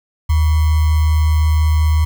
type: tone with sample-and-hold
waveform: sine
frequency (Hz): 77.78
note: D#2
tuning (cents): 0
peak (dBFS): -10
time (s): 0.29-2.05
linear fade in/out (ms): 10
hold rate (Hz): 1050
effects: none